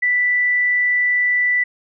sine tone, 1975.5 Hz, B6, in tune, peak -14 dBFS, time 0.02-1.64 s, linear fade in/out 10 ms, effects none

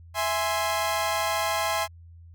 sawtooth chord, E augmented, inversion none, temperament equal, 659.3 / 830.6 / 1046.5 Hz, E5 / G#5 / B#5, 0 / 0 / 0 cents, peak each -25 dBFS, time 0.14-1.88 s, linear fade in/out 50 ms, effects added 84 Hz sine -45 dBFS peak until 2.34 s

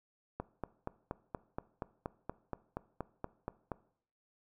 click train, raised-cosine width 1 ms, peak -23 dBFS, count 15, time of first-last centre 0.4-3.718 s, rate 4.22 Hz, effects noise-tail reverb RT60 0.6 s tail -19 dB re dry

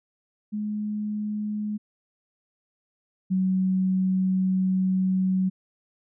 sine tone pair in turn, 210.4 / 187.45 Hz, G#3 / F#3, +23 / +23 cents, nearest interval major second, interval 200 cents, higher first, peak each -26 / -20 dBFS, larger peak second, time 0.52-1.78 / 3.3-5.5 s, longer second, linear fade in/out 20 ms, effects none

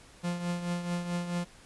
45% pulse tone with tremolo, 174.7 Hz, F3, 1 cent sharp, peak -28 dBFS, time 0.23-1.45 s, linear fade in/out 20 ms, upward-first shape triangle, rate 4.6 Hz, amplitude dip 65%, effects pink hiss -55 dBFS RMS until 1.65 s + resampled to 24000 Hz

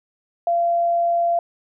sine tone, 686 Hz, F5, 31 cents flat, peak -16 dBFS, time 0.47-1.39 s, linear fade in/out 2 ms, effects none

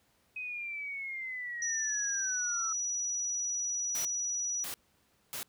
sine linear sweep, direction down, 2530 to 1304 Hz, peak -36 dBFS, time 0.36-2.73 s, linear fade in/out 5 ms
sine tone, 5860 Hz, F#8, 18 cents flat, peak -31 dBFS, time 1.62-4.64 s, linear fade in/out 2 ms
white noise bursts, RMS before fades -39 dBFS, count 3, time 3.95-5.43 s, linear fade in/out 0 ms, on 100 ms, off 590 ms
effects pink hiss -70 dBFS RMS until 5.48 s + high-pass 60 Hz 12 dB/octave

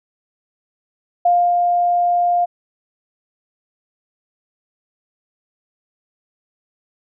sine tone with ADSR envelope, 703 Hz, F5, 11 cents sharp, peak -10 dBFS, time 1.25-2.46 s, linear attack 7 ms, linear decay 270 ms, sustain -3 dB, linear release 21 ms, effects none

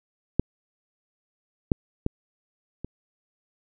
clicks, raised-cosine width 3 ms, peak -6 / -6 / -11 / -20 dBFS, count 4, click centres 0.396 / 1.718 / 2.064 / 2.846 s, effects none

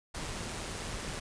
pink noise with amplitude modulation, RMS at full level -37 dBFS, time 0.14-1.2 s, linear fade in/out 10 ms, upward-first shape sine, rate 162 Hz, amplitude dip 35%, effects resampled to 22050 Hz

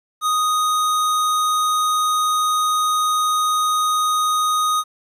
square tone, 1244.5 Hz, D#6, in tune, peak -17 dBFS, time 0.21-4.84 s, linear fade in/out 50 ms, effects resampled to 32000 Hz + 9-bit

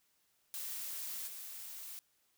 blue noise with level steps, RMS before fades -42 / -47 dBFS, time 0.54-1.99 s, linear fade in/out 0 ms, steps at 1.27 s, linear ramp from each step 10 ms, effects white hiss -75 dBFS RMS until 2.37 s

